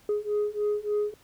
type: beating tone pair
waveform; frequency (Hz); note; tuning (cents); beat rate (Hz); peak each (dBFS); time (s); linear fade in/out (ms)
sine; 415.3 / 418.7; G#4 / G#4; 0 / +14; 3.4; -27 / -26; 0.09-1.14; 2
effects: tanh soft clip ceiling -21 dBFS + pink hiss -59 dBFS RMS until 1.23 s